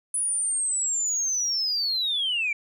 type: linear sweep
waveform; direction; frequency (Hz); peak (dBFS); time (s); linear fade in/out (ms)
sine; down; 9940 to 2284; -22; 0.14-2.53; 5
effects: tanh soft clip ceiling -19 dBFS